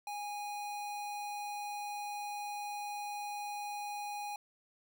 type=tone; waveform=square; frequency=824 Hz; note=G#5; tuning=14 cents flat; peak=-39 dBFS; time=0.07-4.36 s; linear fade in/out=2 ms; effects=none

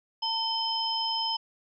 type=tone cluster; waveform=sine; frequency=906 / 3088 / 5130 Hz; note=A#5 / G7 / E8; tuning=-50 / -27 / -48 cents; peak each=-31 dBFS; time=0.22-1.37 s; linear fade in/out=10 ms; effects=none

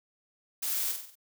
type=noise with echo; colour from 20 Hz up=blue; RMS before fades=-32 dBFS; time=0.62-0.92 s; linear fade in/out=10 ms; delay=47 ms; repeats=5; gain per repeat=-5 dB; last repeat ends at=1.155 s; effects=none

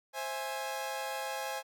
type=chord; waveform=sawtooth; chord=C augmented; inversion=none; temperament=equal with one note detuned; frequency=528.7 / 659.3 / 830.6 Hz; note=C5 / E5 / G#5; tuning=+18 / 0 / 0 cents; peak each=-36 / -39 / -34 dBFS; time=0.13-1.63 s; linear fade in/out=50 ms; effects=none

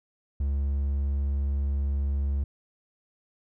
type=tone; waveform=triangle; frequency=69.8 Hz; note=C#2; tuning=13 cents sharp; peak=-22 dBFS; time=0.4-2.44 s; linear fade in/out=5 ms; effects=none

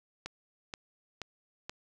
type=click train; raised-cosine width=0.2 ms; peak=-21 dBFS; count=4; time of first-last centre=0.26-1.695 s; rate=2.09 Hz; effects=none

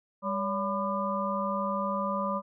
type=harmonic tone with a mistuned harmonic; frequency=200.1 Hz; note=G3; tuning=36 cents sharp; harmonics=1 / 3 / 5 / 6; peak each=-33 / -33 / -33 / -33 dBFS; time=0.22-2.42 s; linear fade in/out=50 ms; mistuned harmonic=3; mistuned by=-97 cents; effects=none

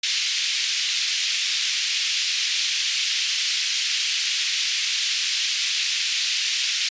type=band-pass noise; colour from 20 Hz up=pink; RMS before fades=-24 dBFS; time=0.03-6.89 s; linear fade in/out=5 ms; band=2500 to 6200 Hz; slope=24 dB/octave; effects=resampled to 16000 Hz

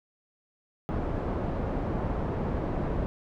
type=low-pass noise; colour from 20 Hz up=pink; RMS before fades=-30 dBFS; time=0.89-3.06 s; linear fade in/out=0 ms; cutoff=780 Hz; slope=12 dB/octave; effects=none

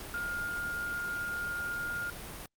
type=tone in noise; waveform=sine; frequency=1415 Hz; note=F6; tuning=22 cents sharp; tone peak=-33 dBFS; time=0.14-2.1 s; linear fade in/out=2 ms; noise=pink; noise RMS=-43 dBFS; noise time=0-2.46 s; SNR=+7 dB; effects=Opus 48 kbps

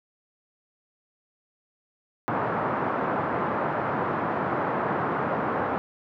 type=band-pass noise; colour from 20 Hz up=white; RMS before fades=-27 dBFS; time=2.28-5.78 s; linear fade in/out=0 ms; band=110 to 1300 Hz; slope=24 dB/octave; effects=none

